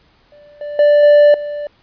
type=tone with level steps; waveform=triangle; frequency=587.3 Hz; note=D5; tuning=in tune; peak=-39 / -21 / -5 / -3 / -19 dBFS; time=0.32-1.67 s; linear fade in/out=2 ms; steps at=0.61 / 0.79 / 1.03 / 1.34 s; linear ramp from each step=2 ms; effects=pink hiss -54 dBFS RMS until 1.82 s + resampled to 11025 Hz